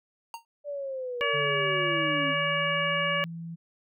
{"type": "tone with exponential decay", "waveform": "square", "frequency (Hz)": 925, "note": "A#5", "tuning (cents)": -14, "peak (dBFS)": -33, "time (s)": [0.34, 0.45], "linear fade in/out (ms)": 1, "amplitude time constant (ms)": 23}
{"type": "linear sweep", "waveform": "sine", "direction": "down", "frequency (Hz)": [587.3, 259.5], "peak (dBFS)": -31, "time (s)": [0.64, 2.35], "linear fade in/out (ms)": 50}
{"type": "harmonic tone", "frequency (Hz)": 570, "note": "C#5", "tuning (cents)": 48, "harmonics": [1, 2, 3, 4, 5], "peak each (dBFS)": [-31, -31, -31, -31, -31], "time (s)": [1.21, 3.24], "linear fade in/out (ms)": 0}
{"type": "tone with pitch glide", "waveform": "sine", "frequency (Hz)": [146.83, 166.73], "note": ["D3", "E3"], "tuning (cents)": [0, 20], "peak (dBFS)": -35, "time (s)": [1.33, 3.56], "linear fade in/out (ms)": 20, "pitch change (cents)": 220, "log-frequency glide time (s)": [1.49, 3.09]}
{"effects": []}